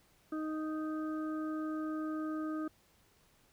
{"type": "harmonic tone", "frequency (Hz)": 311.1, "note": "D#4", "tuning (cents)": 0, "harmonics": [1, 2, 4, 5], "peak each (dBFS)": [-35, -47, -45, -53], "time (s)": [0.32, 2.68], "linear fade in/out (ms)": 5, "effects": ["pink hiss -68 dBFS RMS until 3.52 s"]}